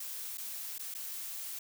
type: noise with dropouts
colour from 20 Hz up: blue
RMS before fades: -41 dBFS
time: 0-1.59 s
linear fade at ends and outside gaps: 5 ms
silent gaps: 0.374-0.38 / 0.783-0.793 / 0.941-0.948 s
effects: none